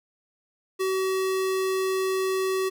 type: tone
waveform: square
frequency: 379.2 Hz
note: F#4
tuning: 43 cents sharp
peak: -24 dBFS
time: 0.79-2.7 s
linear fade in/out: 20 ms
effects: 11-bit